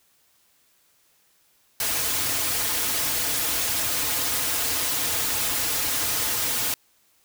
white noise with comb filter, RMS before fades -25 dBFS, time 1.8-6.74 s, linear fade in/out 2 ms, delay 5.2 ms, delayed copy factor -0.9, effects white hiss -63 dBFS RMS until 7.24 s

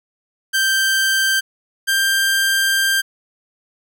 sawtooth tone pair in turn, 1568 / 1583.5 Hz, G6 / G6, 0 / +17 cents, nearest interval unison, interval 17 cents, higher second, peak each -11 dBFS, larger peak neither, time 0.53-1.41 / 1.87-3.02 s, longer second, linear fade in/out 20 ms, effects none

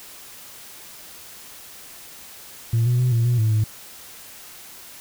sine tone with pitch steps, 115.3 / 122.4 / 125.7 / 116 / 121.5 / 109.8 / 108 Hz, A#2 / B2 / B2 / A#2 / B2 / A2 / A2, -19 / -15 / +31 / -8 / -28 / -3 / -32 cents, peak -14 dBFS, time 2.73-3.64 s, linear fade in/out 5 ms, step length 130 ms, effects tanh soft clip ceiling -14 dBFS + white hiss -42 dBFS RMS until 5 s

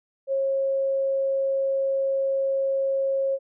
sine tone, 542 Hz, C#5, 39 cents flat, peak -21 dBFS, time 0.27-3.39 s, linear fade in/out 50 ms, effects none

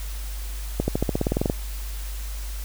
accelerating click train, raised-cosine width 2 ms, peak -8 dBFS, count 13, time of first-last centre 0.8-1.499 s, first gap 80 ms, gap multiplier 0.94, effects added 50 Hz sine -29 dBFS peak until 2.64 s + white hiss -41 dBFS RMS until 2.64 s

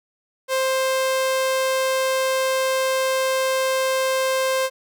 sawtooth tone, 525 Hz, C5, 6 cents sharp, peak -15 dBFS, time 0.48-4.7 s, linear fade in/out 50 ms, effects none

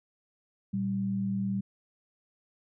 sine tone pair together, 115.9 / 194.92 Hz, A#2 / G3, -10 / -10 cents, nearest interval major sixth, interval 900 cents, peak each -36 / -28 dBFS, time 0.73-1.61 s, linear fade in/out 10 ms, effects none

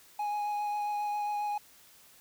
triangle tone with vibrato, 830.6 Hz, G#5, in tune, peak -28 dBFS, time 0.19-1.58 s, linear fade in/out 5 ms, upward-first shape triangle, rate 7.4 Hz, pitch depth 15 cents each way, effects white hiss -58 dBFS RMS until 2.2 s

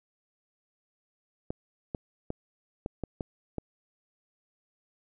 clicks, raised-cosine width 2 ms, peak -19 dBFS, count 7, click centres 1.505 / 1.948 / 2.304 / 2.861 / 3.037 / 3.208 / 3.583 s, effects none

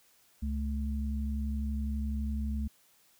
sine tone pair together, 68.29 / 216.8 Hz, C#2 / A3, -25 / -25 cents, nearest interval octave + minor sixth, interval 2000 cents, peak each -31 / -36 dBFS, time 0.42-2.68 s, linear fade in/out 10 ms, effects white hiss -65 dBFS RMS until 3.19 s

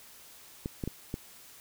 clicks, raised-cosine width 3 ms, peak -20 dBFS, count 4, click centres 0.659 / 0.838 / 0.876 / 1.141 s, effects white hiss -53 dBFS RMS until 1.6 s

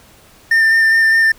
triangle tone with vibrato, 1800 Hz, A6, 39 cents sharp, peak -7 dBFS, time 0.51-1.32 s, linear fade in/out 5 ms, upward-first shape square, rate 4.9 Hz, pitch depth 11 cents each way, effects pink hiss -46 dBFS RMS until 1.38 s

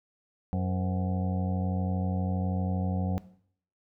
harmonic tone with a mistuned harmonic, 92.5 Hz, F#2, in tune, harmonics 1 / 2 / 3 / 5 / 6 / 7 / 8 / 9, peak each -29 / -29 / -41 / -45 / -42 / -48 / -40 / -51 dBFS, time 0.53-3.18 s, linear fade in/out 0 ms, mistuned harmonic 6, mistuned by -100 cents, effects noise-tail reverb RT60 0.6 s tail -17 dB re dry

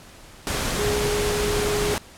sine tone in noise, 415.4 Hz, G#4, in tune, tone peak -23 dBFS, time 0.79-1.94 s, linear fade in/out 0 ms, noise pink, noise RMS -25 dBFS, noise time 0.47-1.98 s, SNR -1 dB, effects pink hiss -46 dBFS RMS until 2.17 s + low-pass 11000 Hz 12 dB/octave

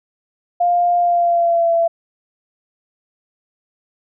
sine tone with pitch glide, 702 to 672.2 Hz, F5 to E5, +9 to +34 cents, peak -12 dBFS, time 0.6-1.88 s, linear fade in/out 10 ms, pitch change -75 cents, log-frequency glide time 0.98-1.72 s, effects none

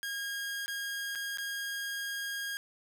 sawtooth tone with dropouts, 1628 Hz, G#6, 35 cents flat, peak -31 dBFS, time 0.03-2.57 s, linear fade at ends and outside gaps 0 ms, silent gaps 0.66-0.68 / 1.151-1.156 / 1.373-1.384 s, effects none

